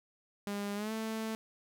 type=tone with pitch glide; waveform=sawtooth; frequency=202.8 to 221.2 Hz; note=G#3 to A3; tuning=-41 to +9 cents; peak=-31 dBFS; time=0.47-1.35 s; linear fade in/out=0 ms; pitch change=+150 cents; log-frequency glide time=0.75-0.92 s; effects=none